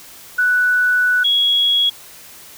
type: tone pair in turn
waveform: sine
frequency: 1483 / 3329 Hz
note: F#6 / G#7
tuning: +4 / +3 cents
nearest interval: octave + major second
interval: 1399 cents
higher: second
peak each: -12 dBFS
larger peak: neither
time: 0.38-1.24 / 1.24-1.9 s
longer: first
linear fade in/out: 10 ms
effects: white hiss -40 dBFS RMS until 2.57 s